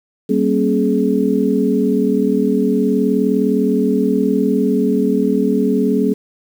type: tone cluster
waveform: sine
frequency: 194.3 / 234.6 / 273.9 / 422.1 Hz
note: G3 / A#3 / C#4 / G#4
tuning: -15 / +11 / -21 / +28 cents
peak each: -18 dBFS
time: 0.29-6.14 s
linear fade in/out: 10 ms
effects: 7-bit